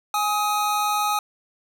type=tone pair together; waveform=square; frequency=830.6 / 1262.6 Hz; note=G#5 / D#6; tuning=0 / +25 cents; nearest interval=perfect fifth; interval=725 cents; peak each=-24 / -24 dBFS; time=0.14-1.19 s; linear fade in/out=2 ms; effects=none